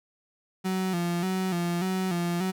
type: tone with vibrato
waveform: 35% pulse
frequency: 180 Hz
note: F#3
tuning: 47 cents flat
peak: -24 dBFS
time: 0.64-2.52 s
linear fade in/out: 20 ms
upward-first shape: square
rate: 1.7 Hz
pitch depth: 70 cents each way
effects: none